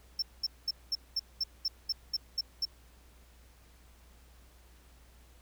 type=tone bursts; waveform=triangle; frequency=5370 Hz; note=E8; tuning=31 cents sharp; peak=-27 dBFS; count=11; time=0.19-2.653 s; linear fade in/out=5 ms; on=33 ms; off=210 ms; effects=added 60 Hz sine -57 dBFS peak until 5.41 s + pink hiss -63 dBFS RMS until 5.41 s